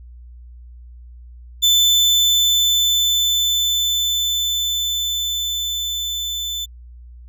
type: tone with level ramp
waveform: 35% pulse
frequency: 3520 Hz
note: A7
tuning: in tune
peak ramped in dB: -9 to -21 dBFS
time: 1.62-6.66 s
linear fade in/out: 20 ms
effects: added 60 Hz sine -37 dBFS peak until 7.28 s